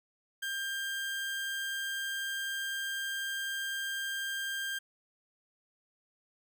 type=tone; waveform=30% pulse; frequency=1593 Hz; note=G6; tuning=27 cents sharp; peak=-31 dBFS; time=0.42-4.79 s; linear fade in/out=10 ms; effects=none